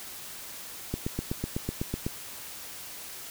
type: click train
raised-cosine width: 3 ms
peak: -16 dBFS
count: 10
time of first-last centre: 0.94-2.065 s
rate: 8 Hz
effects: white hiss -42 dBFS RMS until 3.3 s

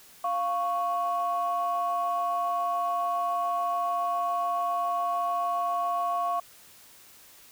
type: tone pair together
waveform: sine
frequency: 698.4 / 1108.7 Hz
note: F5 / C#6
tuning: 0 / 0 cents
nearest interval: minor sixth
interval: 800 cents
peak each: -27 dBFS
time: 0.24-6.4 s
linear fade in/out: 5 ms
effects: tanh soft clip ceiling -19 dBFS + white hiss -53 dBFS RMS until 7.51 s

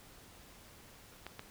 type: clicks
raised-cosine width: 0.3 ms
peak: -27 dBFS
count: 2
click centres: 1.266 / 1.394 s
effects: pink hiss -57 dBFS RMS until 1.5 s

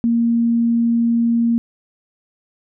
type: tone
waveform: sine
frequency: 233.1 Hz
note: A#3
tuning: in tune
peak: -13 dBFS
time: 0.04-1.58 s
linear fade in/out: 0 ms
effects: none

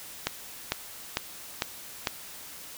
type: click train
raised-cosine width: 0.2 ms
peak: -8 dBFS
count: 5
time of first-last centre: 0.27-2.072 s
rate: 2.22 Hz
effects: white hiss -44 dBFS RMS until 2.77 s

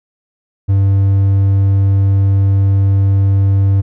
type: tone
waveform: triangle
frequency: 98 Hz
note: G2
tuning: in tune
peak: -6 dBFS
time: 0.68-3.82 s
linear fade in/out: 20 ms
effects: none

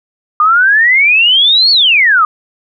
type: exponential two-way sweep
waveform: sine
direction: up then down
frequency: 1200 to 4489 to 1200 Hz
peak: -5 dBFS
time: 0.4-2.25 s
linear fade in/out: 2 ms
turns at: 1.71 s
effects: none

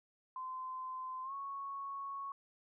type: tone with pitch glide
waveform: sine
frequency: 1032 to 1106.1 Hz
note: C6 to C#6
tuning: -24 to -4 cents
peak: -40 dBFS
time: 0.36-2.32 s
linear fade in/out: 2 ms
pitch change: +120 cents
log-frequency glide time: 1.23-1.33 s
effects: none

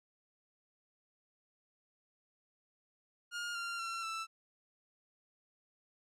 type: tone with pitch steps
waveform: sawtooth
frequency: 1419 / 1387.4 / 1356.5 / 1326.3 Hz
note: F6 / F6 / E6 / E6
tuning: +27 / -12 / +49 / +10 cents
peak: -34 dBFS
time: 3.31-4.27 s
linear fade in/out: 50 ms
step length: 240 ms
effects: low-pass 8000 Hz 12 dB/octave

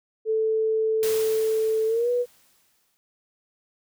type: tone with pitch glide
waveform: sine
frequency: 440 to 488.2 Hz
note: A4 to B4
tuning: 0 to -20 cents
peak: -20 dBFS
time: 0.25-2.26 s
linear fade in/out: 50 ms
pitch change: +180 cents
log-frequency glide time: 1.87-2.1 s
type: noise with exponential decay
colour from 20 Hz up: white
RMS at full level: -31 dBFS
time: 1.03-2.97 s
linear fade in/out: 0 ms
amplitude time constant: 420 ms
effects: none

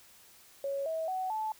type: tone with pitch steps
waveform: sine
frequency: 554.4 / 644.2 / 748.6 / 869.9 Hz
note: C#5 / E5 / F#5 / A5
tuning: 0 / -40 / +20 / -20 cents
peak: -31 dBFS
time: 0.64-1.52 s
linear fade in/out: 2 ms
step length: 220 ms
effects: white hiss -58 dBFS RMS until 1.59 s

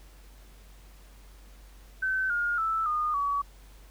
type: tone with pitch steps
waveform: sine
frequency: 1532 / 1421.2 / 1318.4 / 1223 / 1134.5 Hz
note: G6 / F6 / E6 / D#6 / C#6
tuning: -40 / +30 / 0 / -30 / +40 cents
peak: -25 dBFS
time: 2.02-3.42 s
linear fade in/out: 10 ms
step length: 280 ms
effects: added 48 Hz sine -49 dBFS peak until 3.9 s + pink hiss -58 dBFS RMS until 3.9 s

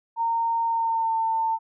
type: tone with pitch glide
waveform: sine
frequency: 920 to 898.5 Hz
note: A#5 to A5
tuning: -23 to +36 cents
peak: -21 dBFS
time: 0.16-1.59 s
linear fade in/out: 50 ms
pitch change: -41 cents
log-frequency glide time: 0.65-1.18 s
effects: none

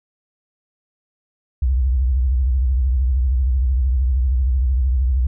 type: tone with vibrato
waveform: sine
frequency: 64 Hz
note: C2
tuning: 38 cents flat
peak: -14 dBFS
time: 1.62-5.27 s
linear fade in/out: 5 ms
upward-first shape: triangle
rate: 13 Hz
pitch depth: 190 cents each way
effects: none

